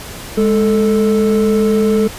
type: tone pair together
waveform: triangle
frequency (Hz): 207.7 / 440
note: G#3 / A4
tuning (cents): 0 / 0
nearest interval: octave + minor second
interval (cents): 1300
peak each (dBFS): -11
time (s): 0.37-2.08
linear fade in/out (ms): 10
effects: pink hiss -30 dBFS RMS until 2.18 s + resampled to 32000 Hz